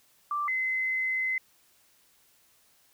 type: tone pair in turn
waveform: sine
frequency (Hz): 1174.7 / 2049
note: D6 / C7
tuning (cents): 0 / -37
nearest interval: minor seventh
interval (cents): 963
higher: second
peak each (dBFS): -27 / -26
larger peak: second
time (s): 0.31-0.48 / 0.48-1.38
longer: second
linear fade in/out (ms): 2
effects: white hiss -64 dBFS RMS until 2.93 s